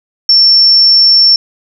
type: tone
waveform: sine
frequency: 5420 Hz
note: E8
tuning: 47 cents sharp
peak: -3 dBFS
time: 0.29-1.36 s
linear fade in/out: 2 ms
effects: none